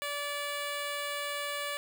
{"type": "tone", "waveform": "10% pulse", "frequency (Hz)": 578, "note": "D5", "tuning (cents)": -28, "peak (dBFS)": -25, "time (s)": [0.02, 1.77], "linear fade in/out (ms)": 0, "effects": ["9-bit"]}